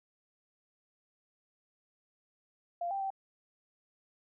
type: tone with pitch steps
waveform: sine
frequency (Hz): 693 / 786 / 776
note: F5 / G5 / G5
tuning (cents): -14 / +4 / -18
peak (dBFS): -32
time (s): 2.81-3.104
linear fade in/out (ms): 5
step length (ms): 98
effects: none